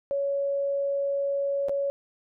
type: tone with dropouts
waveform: sine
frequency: 559 Hz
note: C#5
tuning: 14 cents sharp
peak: -24 dBFS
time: 0.11-1.9 s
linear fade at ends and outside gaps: 0 ms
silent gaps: 1.685-1.694 s
effects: none